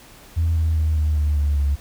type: tone with pitch steps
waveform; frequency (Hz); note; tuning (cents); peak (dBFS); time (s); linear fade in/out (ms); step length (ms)
sine; 82.41 / 80.34 / 78.33 / 76.36 / 74.44 / 72.58 / 70.75; E2 / E2 / D#2 / D#2 / D2 / D2 / C#2; 0 / -44 / +12 / -32 / +24 / -20 / +36; -15; 0.36-1.76; 20; 200
effects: tanh soft clip ceiling -13 dBFS + pink hiss -46 dBFS RMS until 1.8 s